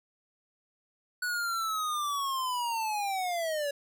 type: linear sweep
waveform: square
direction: down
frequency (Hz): 1480 to 560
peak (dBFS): -30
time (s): 1.22-3.71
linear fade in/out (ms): 5
effects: none